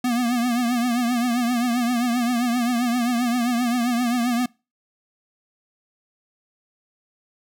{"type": "tone with vibrato", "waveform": "square", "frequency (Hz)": 241.3, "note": "B3", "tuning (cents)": -40, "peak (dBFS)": -20, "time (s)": [0.04, 4.46], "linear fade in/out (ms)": 5, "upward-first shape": "triangle", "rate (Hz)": 7.6, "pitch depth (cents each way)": 90, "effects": ["noise-tail reverb RT60 0.3 s tail -25 dB re dry"]}